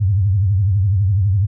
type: tone with vibrato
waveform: sine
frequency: 98 Hz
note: G2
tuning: in tune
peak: -12 dBFS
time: 0-1.47 s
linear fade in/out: 20 ms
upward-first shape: triangle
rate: 12 Hz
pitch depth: 190 cents each way
effects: none